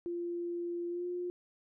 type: tone with pitch glide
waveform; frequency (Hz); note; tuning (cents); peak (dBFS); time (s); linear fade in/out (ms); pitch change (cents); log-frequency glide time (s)
sine; 346 to 355.1; F4 to F4; -16 to +29; -34; 0.06-1.3; 0; +45; 0.89-1.06
effects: none